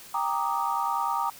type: chord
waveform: sine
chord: Eb major seventh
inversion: first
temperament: equal with one note detuned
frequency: 791.3 / 932.3 / 1174.7 / 1244.5 Hz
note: G5 / Bb5 / D6 / Eb6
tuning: +16 / 0 / 0 / 0 cents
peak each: -31 / -28 / -31 / -32 dBFS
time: 0.14-1.3 s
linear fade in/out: 5 ms
effects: white hiss -47 dBFS RMS until 1.39 s